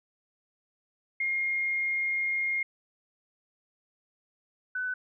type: tone pair in turn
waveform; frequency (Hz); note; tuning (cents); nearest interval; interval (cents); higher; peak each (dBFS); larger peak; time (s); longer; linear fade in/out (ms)
sine; 2133 / 1501.7; C7 / F#6; +33 / +25; tritone; 608; first; -26 / -29; first; 1.2-2.63 / 4.75-4.94; first; 5
effects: none